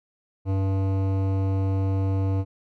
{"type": "tone with hard clipping", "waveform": "sine", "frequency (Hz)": 96.4, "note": "G2", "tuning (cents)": -28, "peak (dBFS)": -23, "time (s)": [0.45, 2.45], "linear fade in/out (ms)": 50, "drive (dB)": 15, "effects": []}